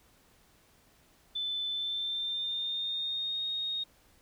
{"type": "tone with pitch glide", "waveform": "sine", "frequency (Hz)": [3517, 3724], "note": ["A7", "A#7"], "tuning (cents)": [-1, -2], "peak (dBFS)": -31, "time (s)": [1.35, 3.84], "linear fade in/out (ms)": 10, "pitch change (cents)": 99, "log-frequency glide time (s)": [1.69, 3.45], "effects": ["pink hiss -64 dBFS RMS until 4.21 s"]}